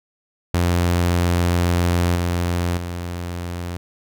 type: tone with level steps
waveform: sawtooth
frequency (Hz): 87.31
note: F2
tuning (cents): 0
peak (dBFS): -12 / -15 / -22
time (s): 0.54-3.77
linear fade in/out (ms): 0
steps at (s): 2.15 / 2.77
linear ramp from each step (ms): 5
effects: none